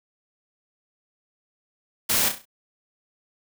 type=noise with echo; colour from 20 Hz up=white; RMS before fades=-22 dBFS; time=2.09-2.29 s; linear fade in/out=10 ms; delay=33 ms; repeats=5; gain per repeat=-7 dB; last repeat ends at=2.455 s; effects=none